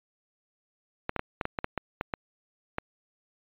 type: clicks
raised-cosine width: 0.5 ms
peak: -14 dBFS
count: 11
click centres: 1.094 / 1.163 / 1.194 / 1.412 / 1.454 / 1.588 / 1.644 / 1.777 / 2.011 / 2.138 / 2.784 s
effects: resampled to 8000 Hz